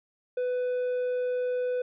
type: tone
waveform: triangle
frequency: 498.3 Hz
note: B4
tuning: 15 cents sharp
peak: -24 dBFS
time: 0.37-1.82 s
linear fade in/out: 5 ms
effects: resampled to 8000 Hz